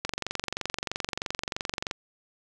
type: click train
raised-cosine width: 0.2 ms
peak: -12 dBFS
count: 44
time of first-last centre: 0.05-1.911 s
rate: 23.1 Hz
effects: none